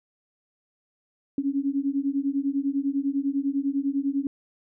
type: beating tone pair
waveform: sine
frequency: 272.6 / 282.6 Hz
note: C#4 / C#4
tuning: -29 / +34 cents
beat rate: 10 Hz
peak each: -26 dBFS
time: 1.38-4.27 s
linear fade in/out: 2 ms
effects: none